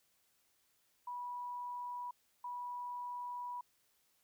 sine tone bursts at uneven times, 978 Hz, B5, 17 cents flat, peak -40 dBFS, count 2, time 1.07-2.11 / 2.44-3.61 s, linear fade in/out 5 ms, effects white hiss -75 dBFS RMS until 4.23 s

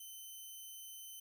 5% pulse tone, 3056 Hz, G7, 45 cents flat, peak -40 dBFS, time 0-1.2 s, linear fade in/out 5 ms, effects none

